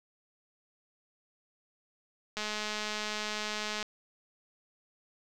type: click train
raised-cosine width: 0.2 ms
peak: -18 dBFS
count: 310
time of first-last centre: 2.37-3.828 s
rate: 212 Hz
effects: none